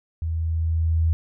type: tone with level ramp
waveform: sine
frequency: 81.4 Hz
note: E2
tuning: 21 cents flat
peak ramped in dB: -23 to -16 dBFS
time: 0.22-1.13 s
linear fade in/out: 0 ms
effects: none